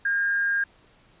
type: tone with frequency modulation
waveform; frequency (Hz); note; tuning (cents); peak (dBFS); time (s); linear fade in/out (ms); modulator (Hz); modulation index
sine; 1617; G#6; -47; -21; 0.05-0.64; 5; 184; 0.23
effects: pink hiss -58 dBFS RMS until 1.2 s + resampled to 8000 Hz